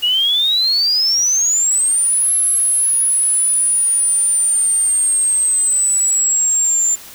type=exponential two-way sweep; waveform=sine; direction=up then down; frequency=2851 to 11050 to 7200 Hz; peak=-12 dBFS; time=0.02-6.96 s; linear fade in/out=20 ms; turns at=2.32 s; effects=white hiss -37 dBFS RMS until 7.14 s